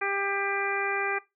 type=harmonic tone; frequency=397.2 Hz; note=G4; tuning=23 cents sharp; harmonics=1 / 2 / 3 / 4 / 5 / 6; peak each=-33 / -33 / -33 / -33 / -33 / -33 dBFS; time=0.01-1.19 s; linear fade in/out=10 ms; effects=noise-tail reverb RT60 0.2 s tail -19 dB re dry